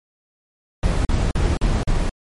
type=noise bursts; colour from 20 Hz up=brown; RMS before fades=-18 dBFS; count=5; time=0.83-2.094 s; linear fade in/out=2 ms; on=220 ms; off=41 ms; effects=MP3 48 kbps